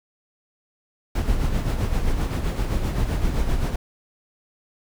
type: noise with tremolo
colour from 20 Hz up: brown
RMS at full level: -20 dBFS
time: 1.15-3.76 s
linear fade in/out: 5 ms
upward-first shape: sine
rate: 7.7 Hz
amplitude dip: 50%
effects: none